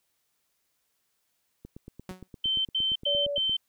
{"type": "click train", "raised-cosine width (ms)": 3, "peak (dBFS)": -30, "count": 17, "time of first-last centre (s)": [1.65, 3.495], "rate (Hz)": 8.67}
{"type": "tone with exponential decay", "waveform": "sawtooth", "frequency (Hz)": 185, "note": "F#3", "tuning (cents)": 0, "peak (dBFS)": -30, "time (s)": [2.09, 2.28], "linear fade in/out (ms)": 0, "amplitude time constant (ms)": 40}
{"type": "tone bursts", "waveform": "sine", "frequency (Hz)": 3097, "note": "G7", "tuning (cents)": -22, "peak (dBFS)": -24, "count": 4, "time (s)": [2.44, 3.568], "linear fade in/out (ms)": 5, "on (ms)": 210, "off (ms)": 96}
{"type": "tone", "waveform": "sine", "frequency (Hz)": 573, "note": "D5", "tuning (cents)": -43, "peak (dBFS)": -28, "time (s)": [3.06, 3.38], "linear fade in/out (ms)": 10}
{"effects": ["white hiss -75 dBFS RMS until 3.68 s"]}